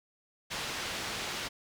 white low-pass noise, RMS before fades -37 dBFS, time 0.5-1.49 s, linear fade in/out 20 ms, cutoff 4200 Hz, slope 12 dB/octave, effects none

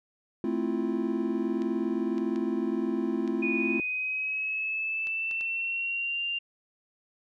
triangle chord, F major seventh, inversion first, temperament equal, 220 / 261.6 / 329.6 / 349.2 Hz, A3 / C4 / E4 / F4, 0 / 0 / 0 / 0 cents, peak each -30 dBFS, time 0.44-3.8 s, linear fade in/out 2 ms
clicks, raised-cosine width 0.2 ms, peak -28 dBFS, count 7, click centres 1.62 / 2.181 / 2.36 / 3.277 / 5.071 / 5.312 / 5.41 s
sine tone with pitch glide, 2469 to 2787 Hz, D#7 to F7, -14 to -4 cents, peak -28 dBFS, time 3.42-6.39 s, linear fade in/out 10 ms, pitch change +210 cents, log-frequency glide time 3.59-6.22 s
effects none

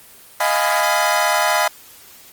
25% pulse chord, F half-diminished seventh, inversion third, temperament equal with one note detuned, 622.3 / 698.5 / 830.6 / 999.8 Hz, Eb5 / F5 / Ab5 / Cb6, 0 / 0 / 0 / +21 cents, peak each -17 dBFS, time 0.4-1.68 s, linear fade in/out 5 ms, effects white hiss -44 dBFS RMS until 2.32 s + Opus 24 kbps

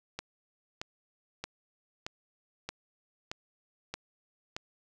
click train, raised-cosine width 0.2 ms, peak -19 dBFS, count 8, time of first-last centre 0.19-4.565 s, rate 1.6 Hz, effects none

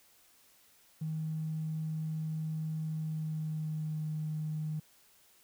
triangle tone with pitch glide, 157.4 to 154.61 Hz, D#3 to D#3, +20 to -11 cents, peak -29 dBFS, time 1.01-4.8 s, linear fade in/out 10 ms, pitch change -31 cents, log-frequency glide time 2.84-4.07 s, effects tanh soft clip ceiling -31 dBFS + white hiss -64 dBFS RMS until 5.43 s

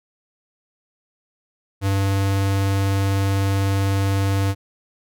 square tone with vibrato, 98 Hz, G2, in tune, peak -18 dBFS, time 1.81-4.55 s, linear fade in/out 50 ms, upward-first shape sine, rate 20 Hz, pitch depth 16 cents each way, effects none

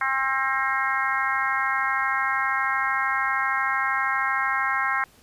harmonic tone, 267.1 Hz, C4, 36 cents sharp, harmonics 3 / 4 / 5 / 6 / 7 / 8, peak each -31 / -27 / -28 / -28 / -29 / -30 dBFS, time 0.01-5.04 s, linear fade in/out 2 ms, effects pink hiss -55 dBFS RMS until 5.22 s + resampled to 32000 Hz

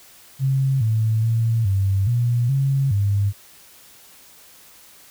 sine tone with pitch steps, 134.4 / 110.5 / 113.9 / 97.3 / 120 / 136.5 / 100.7 Hz, C3 / A2 / A#2 / G2 / B2 / C#3 / G2, +47 / +8 / -40 / -12 / -49 / -26 / +47 cents, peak -16 dBFS, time 0.39-3.33 s, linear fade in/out 50 ms, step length 420 ms, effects white hiss -48 dBFS RMS until 5.1 s

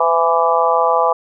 harmonic tone with a mistuned harmonic, 166.5 Hz, E3, 18 cents sharp, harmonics 3 / 4 / 5 / 6 / 7, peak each -18 / -18 / -18 / -18 / -18 dBFS, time 0-1.13 s, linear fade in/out 5 ms, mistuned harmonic 3, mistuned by +18 cents, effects none

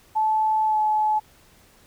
sine tone with pitch glide, 869 to 857 Hz, A5 to A5, -22 to -46 cents, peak -18 dBFS, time 0.15-1.2 s, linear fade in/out 20 ms, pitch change -24 cents, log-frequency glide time 0.66-0.78 s, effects pink hiss -55 dBFS RMS until 1.86 s

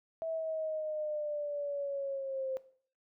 sine linear sweep, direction down, 654 to 523.3 Hz, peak -33 dBFS, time 0.22-2.57 s, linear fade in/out 0 ms, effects noise-tail reverb RT60 0.5 s tail -17 dB re dry

